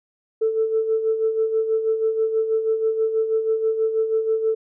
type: tone with tremolo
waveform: sine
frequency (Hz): 442.9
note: A4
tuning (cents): +11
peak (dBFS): -15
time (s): 0.41-4.55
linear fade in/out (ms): 10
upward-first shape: sine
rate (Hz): 6.2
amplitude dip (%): 60
effects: tanh soft clip ceiling -11 dBFS